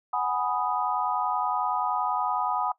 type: chord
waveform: sine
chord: G# minor seventh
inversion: third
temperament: equal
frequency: 740 / 830.6 / 987.8 / 1244.5 Hz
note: F#5 / G#5 / B5 / D#6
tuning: 0 / 0 / 0 / 0 cents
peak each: -30 dBFS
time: 0.13-2.72 s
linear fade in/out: 5 ms
effects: noise-tail reverb RT60 0.1 s tail -18 dB re dry